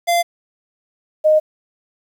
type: tone pair in turn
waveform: square / sine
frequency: 690 / 618.2 Hz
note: F5 / D#5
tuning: -21 / -11 cents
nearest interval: major second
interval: 190 cents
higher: first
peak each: -14 / -9 dBFS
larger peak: second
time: 0.07-0.23 / 1.24-1.4 s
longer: neither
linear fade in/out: 20 ms
effects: 8-bit